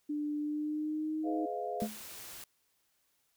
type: tone with pitch glide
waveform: sine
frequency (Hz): 296.6 to 313.9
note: D4 to D#4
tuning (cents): +17 to +15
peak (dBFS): -32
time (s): 0.09-1.46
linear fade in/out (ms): 10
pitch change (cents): +98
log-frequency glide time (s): 0.39-1.27
type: chord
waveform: sine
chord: F half-diminished seventh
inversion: first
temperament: just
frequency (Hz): 419.1 / 502.9 / 628.6 / 698.5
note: Ab4 / Cb5 / Eb5 / F5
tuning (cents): +16 / +31 / +18 / 0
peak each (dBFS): -40 / -41 / -43 / -37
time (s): 1.23-1.88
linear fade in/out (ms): 50
type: noise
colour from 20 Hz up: white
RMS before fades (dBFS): -47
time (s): 1.8-2.44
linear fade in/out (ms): 2
type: tone with exponential decay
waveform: sine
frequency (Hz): 214.8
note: A3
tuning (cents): -41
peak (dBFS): -28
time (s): 1.82-2.03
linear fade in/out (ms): 0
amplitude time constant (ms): 44
effects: white hiss -75 dBFS RMS until 3.36 s